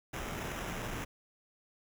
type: noise with sample-and-hold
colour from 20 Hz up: pink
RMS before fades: -39 dBFS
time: 0.13-1.05 s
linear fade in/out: 10 ms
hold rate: 4410 Hz
effects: none